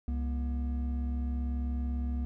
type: tone pair together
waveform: triangle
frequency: 67.35 / 240 Hz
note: C#2 / B3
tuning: -49 / -49 cents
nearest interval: octave + minor seventh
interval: 2200 cents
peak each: -28 / -36 dBFS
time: 0.08-2.25 s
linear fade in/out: 0 ms
effects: none